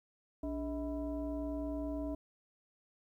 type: tone with frequency modulation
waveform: sine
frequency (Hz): 290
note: D4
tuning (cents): -22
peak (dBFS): -35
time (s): 0.43-2.15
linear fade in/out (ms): 5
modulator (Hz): 349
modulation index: 1
effects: 12-bit